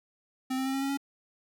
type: tone with pitch steps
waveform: square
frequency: 260 / 263.5 / 267 / 270.6 / 274.2 / 277.9 Hz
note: C4 / C4 / C4 / C#4 / C#4 / C#4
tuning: -11 / +12 / +35 / -42 / -19 / +4 cents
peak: -29 dBFS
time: 0.5-0.974 s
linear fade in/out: 10 ms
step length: 79 ms
effects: none